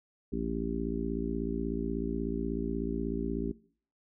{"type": "harmonic tone", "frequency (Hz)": 56.4, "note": "A1", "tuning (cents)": 44, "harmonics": [1, 3, 4, 5, 6, 7], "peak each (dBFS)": [-38, -39, -35, -36, -41, -38], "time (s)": [0.32, 3.52], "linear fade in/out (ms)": 10, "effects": ["noise-tail reverb RT60 0.5 s tail -20 dB re dry"]}